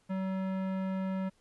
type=tone with tanh clipping; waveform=sine; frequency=189.8 Hz; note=F#3; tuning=44 cents sharp; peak=-33 dBFS; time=0.09-1.3 s; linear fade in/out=20 ms; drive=18 dB; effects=pink hiss -70 dBFS RMS until 1.4 s + resampled to 24000 Hz